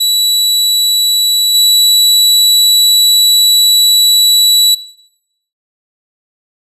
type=tone with level steps; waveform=sawtooth; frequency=3932 Hz; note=B7; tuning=8 cents flat; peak=-6 / -3 dBFS; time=0-4.75 s; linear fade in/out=10 ms; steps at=1.54 s; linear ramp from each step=10 ms; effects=noise-tail reverb RT60 0.8 s tail -18 dB re dry + resampled to 32000 Hz